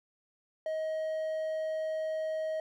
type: tone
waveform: triangle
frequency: 631 Hz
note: D#5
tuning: 24 cents sharp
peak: -29 dBFS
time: 0.66-2.6 s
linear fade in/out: 2 ms
effects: none